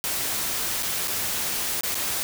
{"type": "noise with dropouts", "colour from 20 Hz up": "white", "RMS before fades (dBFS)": -27, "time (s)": [0.04, 2.23], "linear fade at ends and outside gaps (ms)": 0, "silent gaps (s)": [[0.825, 0.831], [1.074, 1.08], [1.809, 1.834], [1.945, 1.953]], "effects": []}